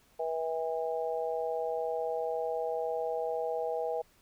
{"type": "harmonic tone", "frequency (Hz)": 162, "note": "E3", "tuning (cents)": -30, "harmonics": [3, 4, 5], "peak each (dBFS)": [-33, -35, -37], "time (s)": [0.19, 4.02], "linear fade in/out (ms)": 10, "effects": ["pink hiss -65 dBFS RMS until 4.21 s"]}